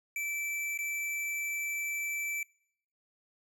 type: tone with dropouts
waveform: square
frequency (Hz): 2324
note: D7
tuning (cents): -19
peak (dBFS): -33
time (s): 0.16-2.43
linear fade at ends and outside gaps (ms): 2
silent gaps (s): 0.776-0.788
effects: noise-tail reverb RT60 0.7 s tail -25 dB re dry